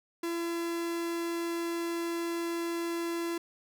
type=tone; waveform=45% pulse; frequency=338.3 Hz; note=E4; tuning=45 cents sharp; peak=-31 dBFS; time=0.23-3.38 s; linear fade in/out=5 ms; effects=none